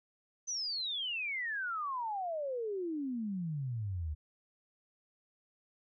sine exponential sweep, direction down, 6180 to 72.3 Hz, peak -34 dBFS, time 0.47-4.15 s, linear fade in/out 20 ms, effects none

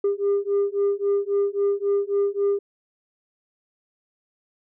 sine beating tone pair, 400 / 403.7 Hz, G4 / G#4, +35 / -49 cents, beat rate 3.7 Hz, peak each -21 dBFS, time 0.04-2.59 s, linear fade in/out 5 ms, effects tanh soft clip ceiling -16 dBFS

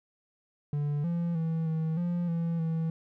triangle tone with pitch steps, 146 / 170.7 / 162.6 / 159.9 / 174.3 / 167.4 / 162.5 Hz, D3 / F3 / E3 / D#3 / F3 / E3 / E3, -10 / -39 / -23 / +48 / -3 / +27 / -24 cents, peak -25 dBFS, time 0.73-2.9 s, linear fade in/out 2 ms, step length 310 ms, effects none

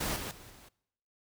pink noise with level steps, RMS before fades -33 / -39 / -52 / -55 dBFS, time 0-0.69 s, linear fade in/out 10 ms, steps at 0.16 / 0.31 / 0.5 s, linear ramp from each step 2 ms, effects noise-tail reverb RT60 0.8 s tail -22 dB re dry

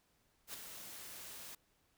white noise with ADSR envelope, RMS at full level -44 dBFS, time 0.47-1.55 s, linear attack 68 ms, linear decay 10 ms, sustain -6 dB, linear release 4 ms, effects pink hiss -75 dBFS RMS until 1.97 s

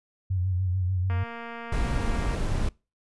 sine tone with vibrato, 92.1 Hz, F#2, 7 cents flat, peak -23 dBFS, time 0.3-1.24 s, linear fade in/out 10 ms, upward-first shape sine, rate 6.8 Hz, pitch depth 57 cents each way
click train, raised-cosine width 0.5 ms, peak -24 dBFS, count 292, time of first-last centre 1.1-2.349 s, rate 233 Hz
brown noise, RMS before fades -26 dBFS, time 1.72-2.69 s, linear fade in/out 5 ms
effects noise-tail reverb RT60 0.3 s tail -25 dB re dry + resampled to 24000 Hz

